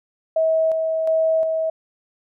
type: tone with tremolo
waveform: sine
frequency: 643 Hz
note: E5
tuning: 43 cents flat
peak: -15 dBFS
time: 0.36-1.7 s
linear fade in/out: 5 ms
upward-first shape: square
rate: 1.4 Hz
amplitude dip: 35%
effects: none